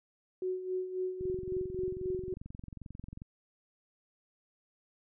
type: tone with tremolo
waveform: sine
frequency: 370 Hz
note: F#4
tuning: in tune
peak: -30 dBFS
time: 0.42-2.34 s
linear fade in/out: 2 ms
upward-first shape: sine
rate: 3.7 Hz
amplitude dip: 65%
type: click train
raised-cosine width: 5 ms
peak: -32 dBFS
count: 46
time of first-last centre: 1.21-3.219 s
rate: 22.4 Hz
effects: none